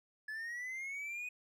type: linear sweep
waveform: triangle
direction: up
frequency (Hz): 1709 to 2500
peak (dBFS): -38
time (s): 0.28-1.29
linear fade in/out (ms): 5
effects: none